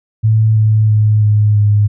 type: tone with pitch steps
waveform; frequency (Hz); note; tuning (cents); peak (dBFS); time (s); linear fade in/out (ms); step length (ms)
sine; 109.9 / 108.39 / 106.89 / 105.42 / 103.97; A2 / A2 / A2 / G#2 / G#2; -2 / -26 / -50 / +26 / +2; -7; 0.23-1.88; 20; 330
effects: none